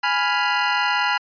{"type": "chord", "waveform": "25% pulse", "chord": "F diminished", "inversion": "first", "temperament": "equal", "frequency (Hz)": [830.6, 987.8, 1396.9], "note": ["Ab5", "Cb6", "F6"], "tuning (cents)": [0, 0, 0], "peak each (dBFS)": -19, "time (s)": [0.03, 1.18], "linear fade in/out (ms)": 10, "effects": ["resampled to 11025 Hz"]}